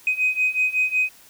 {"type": "beating tone pair", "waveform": "sine", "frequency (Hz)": [2509, 2514.4], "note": ["D#7", "D#7"], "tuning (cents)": [14, 18], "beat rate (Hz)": 5.4, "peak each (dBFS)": [-22, -20], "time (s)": [0.07, 1.09], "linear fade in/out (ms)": 2, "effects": ["tanh soft clip ceiling -12 dBFS", "white hiss -50 dBFS RMS until 1.29 s"]}